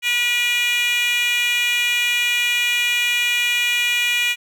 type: tone with high-pass filter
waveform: 10% pulse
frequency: 483 Hz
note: B4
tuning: 39 cents flat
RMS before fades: -19 dBFS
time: 0.02-4.36 s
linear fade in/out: 50 ms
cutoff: 2500 Hz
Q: 3.8
effects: none